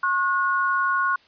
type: tone pair together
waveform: sine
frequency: 1087 / 1449.7 Hz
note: C#6 / F#6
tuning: -34 / -36 cents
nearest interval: perfect fourth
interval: 498 cents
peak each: -22 dBFS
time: 0.03-1.16 s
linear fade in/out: 5 ms
effects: white hiss -56 dBFS RMS until 1.27 s + resampled to 11025 Hz